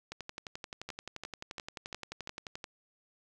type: two click trains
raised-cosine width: 0.2 ms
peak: -23 / -23 dBFS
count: 5 / 30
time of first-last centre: 0.89-2.274 / 0.12-2.642 s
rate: 2.89 / 11.5 Hz
effects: none